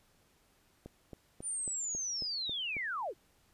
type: click train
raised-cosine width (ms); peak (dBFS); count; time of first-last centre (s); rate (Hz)
2; -32; 8; 0.86-2.767; 3.67
type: linear sweep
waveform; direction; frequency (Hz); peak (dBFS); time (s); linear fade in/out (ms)
sine; down; 9397 to 298.4; -34; 1.42-3.14; 50
effects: pink hiss -69 dBFS RMS until 3.53 s + resampled to 32000 Hz